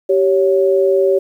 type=tone pair together; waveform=sine; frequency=387.9 / 557.2 Hz; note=G4 / C#5; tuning=-18 / +9 cents; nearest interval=tritone; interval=627 cents; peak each=-12 / -14 dBFS; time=0.09-1.19 s; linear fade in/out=10 ms; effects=8-bit